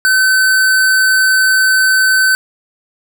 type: tone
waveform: square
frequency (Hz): 1527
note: G6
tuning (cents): -46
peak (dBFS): -9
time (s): 0.05-2.35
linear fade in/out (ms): 0
effects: none